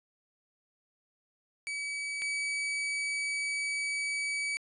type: tone pair in turn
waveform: 40% pulse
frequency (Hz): 2283 / 2283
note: D7 / D7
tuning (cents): -50 / -50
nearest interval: unison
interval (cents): 0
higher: neither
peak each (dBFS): -33 / -30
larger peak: second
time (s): 1.67-2.22 / 2.22-4.57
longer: second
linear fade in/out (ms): 0
effects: resampled to 24000 Hz + 12-bit